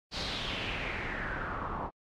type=noise with low-pass filter sweep; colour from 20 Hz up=pink; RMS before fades=-36 dBFS; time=0.11-1.91 s; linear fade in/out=50 ms; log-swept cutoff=4600 to 950 Hz; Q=4.1; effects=AAC 64 kbps